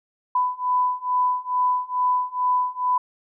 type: beating tone pair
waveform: sine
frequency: 997 / 999.3 Hz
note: B5 / B5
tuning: +16 / +20 cents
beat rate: 2.3 Hz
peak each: -23 / -22 dBFS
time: 0.35-2.98 s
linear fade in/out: 5 ms
effects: none